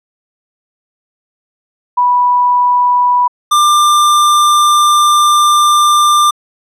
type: tone pair in turn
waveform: sine / square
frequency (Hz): 983 / 1191.8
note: B5 / D6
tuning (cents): -8 / +25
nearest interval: minor third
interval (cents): 333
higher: second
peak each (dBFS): -7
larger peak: neither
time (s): 1.97-3.28 / 3.51-6.31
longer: second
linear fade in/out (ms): 10
effects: low-pass 12000 Hz 12 dB/octave

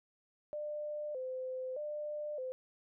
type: tone with vibrato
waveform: sine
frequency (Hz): 554.4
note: C#5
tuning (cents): 0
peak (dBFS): -37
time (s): 0.53-2.52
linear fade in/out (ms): 0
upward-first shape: square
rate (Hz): 0.81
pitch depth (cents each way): 130
effects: none

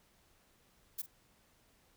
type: noise with echo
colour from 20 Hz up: violet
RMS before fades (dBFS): -38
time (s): 0.98-1.02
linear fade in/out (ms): 10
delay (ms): 45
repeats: 1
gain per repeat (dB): -15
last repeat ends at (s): 1.065
effects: pink hiss -69 dBFS RMS until 1.96 s

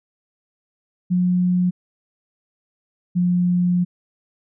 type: tone pair in turn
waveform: sine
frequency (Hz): 180 / 177.83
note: F#3 / F3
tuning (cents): -47 / +32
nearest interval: unison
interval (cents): 21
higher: first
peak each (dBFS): -15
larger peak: neither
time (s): 1.1-1.71 / 3.15-3.85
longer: second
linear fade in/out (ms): 20
effects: none

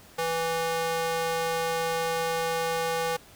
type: tone with high-pass filter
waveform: square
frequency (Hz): 164.81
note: E3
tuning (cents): 0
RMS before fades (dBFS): -28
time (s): 0.18-3.17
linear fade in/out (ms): 10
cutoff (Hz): 580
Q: 1.5
effects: pink hiss -52 dBFS RMS until 3.35 s

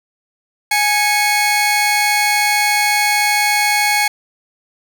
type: tone pair together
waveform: sawtooth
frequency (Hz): 831.7 / 2200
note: G#5 / C#7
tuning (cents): +2 / -14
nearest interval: octave + perfect fourth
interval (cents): 1684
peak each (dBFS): -12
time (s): 0.71-4.08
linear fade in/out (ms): 5
effects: none

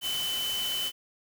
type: tone in noise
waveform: sine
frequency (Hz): 3030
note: F#7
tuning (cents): +40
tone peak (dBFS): -29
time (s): 0.01-0.92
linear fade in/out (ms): 50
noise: white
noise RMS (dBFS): -36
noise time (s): 0.01-0.92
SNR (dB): +4
effects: none

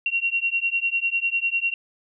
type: beating tone pair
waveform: sine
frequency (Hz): 2741 / 2751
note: F7 / F7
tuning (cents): -33 / -27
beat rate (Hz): 10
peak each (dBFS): -24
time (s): 0.06-1.74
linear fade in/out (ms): 2
effects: none

